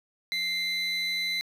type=tone pair together; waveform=triangle; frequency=2093 / 4004 Hz; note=C7 / B7; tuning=0 / +23 cents; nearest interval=major seventh; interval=1123 cents; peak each=-27 dBFS; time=0.32-1.41 s; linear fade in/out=0 ms; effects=tanh soft clip ceiling -22 dBFS + 10-bit